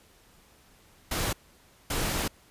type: noise bursts at uneven times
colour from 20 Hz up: pink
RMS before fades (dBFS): -29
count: 2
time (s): 1.11-1.33 / 1.9-2.28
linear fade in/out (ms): 5
effects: pink hiss -59 dBFS RMS until 2.5 s + resampled to 32000 Hz